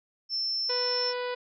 sine tone, 5340 Hz, E8, 22 cents sharp, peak -27 dBFS, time 0.29-1.14 s, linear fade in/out 50 ms
harmonic tone, 493.9 Hz, B4, in tune, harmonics 1 / 2 / 3 / 4 / 5 / 6 / 7 / 8 / 9 / 10, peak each -31 / -37 / -41 / -43 / -45 / -47 / -48 / -49 / -50 / -51 dBFS, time 0.69-1.35 s, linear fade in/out 10 ms
effects none

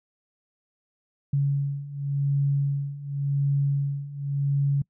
sine beating tone pair, 140 / 140.9 Hz, C#3 / C#3, +18 / +29 cents, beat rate 0.9 Hz, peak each -27 / -24 dBFS, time 1.33-4.82 s, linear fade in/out 5 ms, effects noise-tail reverb RT60 0.1 s tail -25 dB re dry

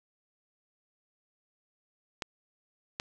clicks, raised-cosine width 0.2 ms, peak -16 dBFS, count 2, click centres 2.222 / 2.999 s, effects none

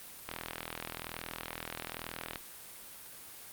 click train, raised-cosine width 0.3 ms, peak -21 dBFS, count 86, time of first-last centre 0.29-2.358 s, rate 41.1 Hz, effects white hiss -49 dBFS RMS until 3.52 s + Opus 32 kbps

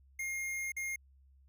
square tone with dropouts, 2131 Hz, C7, 31 cents sharp, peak -36 dBFS, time 0.19-0.96 s, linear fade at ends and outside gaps 5 ms, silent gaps 0.72-0.765 s, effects added 67 Hz sine -60 dBFS peak until 1.48 s

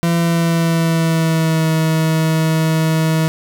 40% pulse tone with pitch glide, 168.9 to 159.6 Hz, E3 to D#3, +42 to +44 cents, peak -12 dBFS, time 0.03-3.28 s, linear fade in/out 0 ms, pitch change -98 cents, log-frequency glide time 0.17-1.7 s, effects none

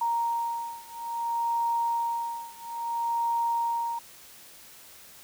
sine beating tone pair, 932.3 / 932.89 Hz, A#5 / A#5, 0 / +1 cents, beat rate 0.59 Hz, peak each -29 / -30 dBFS, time 0.01-3.99 s, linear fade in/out 5 ms, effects white hiss -50 dBFS RMS until 5.23 s

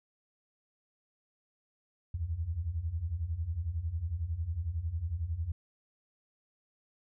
sine beating tone pair, 75.8 / 86.8 Hz, D#2 / F2, -45 / -10 cents, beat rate 11 Hz, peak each -37 / -33 dBFS, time 2.14-5.52 s, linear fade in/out 5 ms, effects none

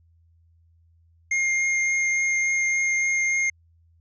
square tone with vibrato, 2125 Hz, C7, 26 cents sharp, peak -21 dBFS, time 1.31-3.5 s, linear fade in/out 5 ms, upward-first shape triangle, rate 3.5 Hz, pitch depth 9 cents each way, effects added 83 Hz sine -56 dBFS peak until 4 s + resampled to 16000 Hz

